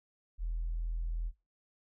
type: tone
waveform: sine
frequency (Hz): 41.33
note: E1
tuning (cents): +5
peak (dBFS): -31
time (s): 0.38-1.32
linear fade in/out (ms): 50
effects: noise-tail reverb RT60 0.2 s tail -17 dB re dry + tanh soft clip ceiling -28 dBFS